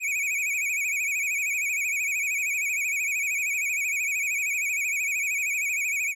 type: tone with vibrato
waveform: square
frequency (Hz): 2369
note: D7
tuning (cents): +14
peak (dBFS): -25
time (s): 0-6.15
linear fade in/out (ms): 50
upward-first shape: sine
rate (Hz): 13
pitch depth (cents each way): 120
effects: low-pass 12000 Hz 12 dB/octave